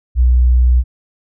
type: tone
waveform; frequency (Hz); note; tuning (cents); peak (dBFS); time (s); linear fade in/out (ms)
sine; 61.7; B1; -1; -7; 0.15-0.84; 50
effects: none